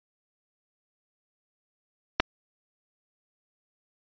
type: clicks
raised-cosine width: 0.3 ms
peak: -5 dBFS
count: 2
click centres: 2.199 / 2.202 s
effects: resampled to 11025 Hz